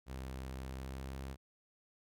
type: tone with pitch glide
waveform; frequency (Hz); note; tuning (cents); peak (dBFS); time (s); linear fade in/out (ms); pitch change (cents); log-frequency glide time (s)
sawtooth; 65.41 to 66.86; C2 to C2; 0 to +38; -38; 0.06-1.37; 50; +38; 0.65-1.22
effects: none